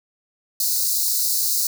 white high-pass noise, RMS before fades -21 dBFS, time 0.6-1.67 s, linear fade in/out 2 ms, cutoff 4000 Hz, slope 96 dB/octave, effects none

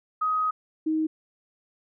sine tone pair in turn, 1258 / 314.5 Hz, D#6 / D#4, +19 / +19 cents, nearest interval 2 octaves, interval 2400 cents, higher first, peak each -22 dBFS, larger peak neither, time 0.21-0.51 / 0.86-1.07 s, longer first, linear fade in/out 10 ms, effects none

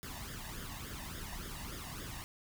pink noise with flanger, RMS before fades -44 dBFS, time 0.03-2.24 s, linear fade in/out 0 ms, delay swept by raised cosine 0.58 to 1.11 ms, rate 3.5 Hz, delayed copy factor +0.7, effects none

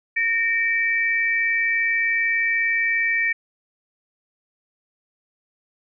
sine tone pair together, 1836.6 / 2314 Hz, A#6 / D7, -26 / -26 cents, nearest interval major third, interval 400 cents, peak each -21 dBFS, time 0.16-3.33 s, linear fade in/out 10 ms, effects none

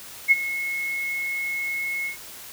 sine tone with ADSR envelope, 2175 Hz, C#7, 33 cents flat, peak -10 dBFS, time 0.28-2.17 s, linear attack 33 ms, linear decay 31 ms, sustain -15 dB, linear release 110 ms, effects white hiss -41 dBFS RMS until 2.52 s

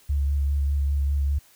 sine tone with vibrato, 70.6 Hz, C#2, 32 cents sharp, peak -20 dBFS, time 0.09-1.39 s, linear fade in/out 10 ms, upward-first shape sine, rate 5 Hz, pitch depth 21 cents each way, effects white hiss -56 dBFS RMS until 1.55 s

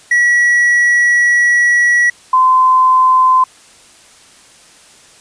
triangle / sine tone pair in turn, 1931 / 1029.4 Hz, B6 / C6, -39 / -29 cents, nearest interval major seventh, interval 1090 cents, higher first, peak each -6 dBFS, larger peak neither, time 0.11-2.1 / 2.33-3.44 s, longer first, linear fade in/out 5 ms, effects white hiss -43 dBFS RMS until 5.2 s + resampled to 22050 Hz

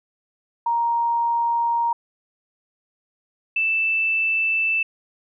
sine tone pair in turn, 936 / 2647 Hz, A#5 / E7, +7 / +7 cents, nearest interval octave + tritone, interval 1800 cents, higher second, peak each -18 dBFS, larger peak neither, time 0.66-1.93 / 3.56-4.83 s, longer neither, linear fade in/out 5 ms, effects none

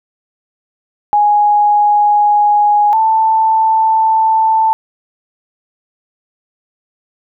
sine tone pair in turn, 830.6 / 884.6 Hz, G#5 / A5, 0 / +9 cents, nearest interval minor second, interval 109 cents, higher second, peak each -7 / -8 dBFS, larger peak first, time 1.13-2.93 / 2.93-4.73 s, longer neither, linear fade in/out 0 ms, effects none

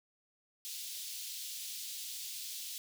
pink high-pass noise, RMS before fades -43 dBFS, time 0.65-2.78 s, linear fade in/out 0 ms, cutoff 3300 Hz, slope 24 dB/octave, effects none

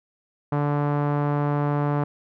sawtooth tone with low-pass filter, 145.6 Hz, D3, 15 cents flat, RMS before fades -23 dBFS, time 0.52-2.04 s, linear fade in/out 5 ms, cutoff 1100 Hz, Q 1.5, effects none

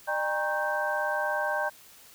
sine tone cluster, 603 / 802 / 938 / 1088 / 1560 Hz, D5 / G5 / A#5 / C#6 / G6, +46 / +39 / +11 / -33 / -9 cents, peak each -31 / -33 / -34 / -38 / -30 dBFS, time 0.07-1.7 s, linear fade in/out 20 ms, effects white hiss -53 dBFS RMS until 2.14 s

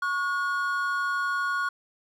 triangle tone pair together, 1110 / 1442.2 Hz, C#6 / F#6, +2 / -45 cents, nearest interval perfect fourth, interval 453 cents, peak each -27 / -25 dBFS, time 0.02-1.69 s, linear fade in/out 5 ms, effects none

